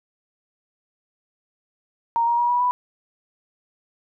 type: tone with pitch steps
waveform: sine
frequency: 930 / 944.1 / 958.4 / 972.9 / 987.6 Hz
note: A#5 / A#5 / A#5 / B5 / B5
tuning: -4 / +22 / +48 / -26 / 0 cents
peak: -17 dBFS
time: 2.16-2.71 s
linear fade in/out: 0 ms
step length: 110 ms
effects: none